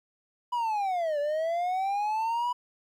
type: linear two-way sweep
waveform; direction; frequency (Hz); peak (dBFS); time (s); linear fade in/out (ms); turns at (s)
triangle; down then up; 987.8 to 572 to 987.8; -24; 0.52-2.53; 10; 1.19
effects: 11-bit